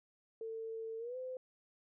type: tone with pitch glide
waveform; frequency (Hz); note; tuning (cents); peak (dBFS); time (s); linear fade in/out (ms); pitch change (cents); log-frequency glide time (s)
sine; 448.6 to 512.3; A4 to C5; +34 to -37; -40; 0.41-1.37; 2; +229; 0.98-1.17
effects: none